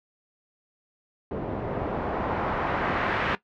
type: noise with low-pass filter sweep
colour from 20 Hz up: white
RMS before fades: -28 dBFS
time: 1.31-3.35 s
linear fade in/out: 0 ms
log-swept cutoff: 450 to 1900 Hz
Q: 0.96
effects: noise-tail reverb RT60 0.1 s tail -17 dB re dry + low-pass 3000 Hz 12 dB/octave